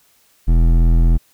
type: tone with hard clipping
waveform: sine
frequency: 41.67 Hz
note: E1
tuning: 19 cents sharp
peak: -11 dBFS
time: 0.47-1.18 s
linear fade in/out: 20 ms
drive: 12 dB
effects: white hiss -56 dBFS RMS until 1.33 s